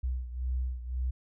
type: beating tone pair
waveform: sine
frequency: 62.5 / 64.4 Hz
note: B1 / C2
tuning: +21 / -27 cents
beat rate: 1.9 Hz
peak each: -31 / -36 dBFS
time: 0.03-1.11 s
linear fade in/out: 10 ms
effects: none